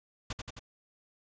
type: noise with echo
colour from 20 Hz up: pink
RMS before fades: -36 dBFS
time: 0.3-0.33 s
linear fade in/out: 5 ms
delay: 88 ms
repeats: 3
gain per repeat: -3 dB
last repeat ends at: 0.594 s
effects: resampled to 16000 Hz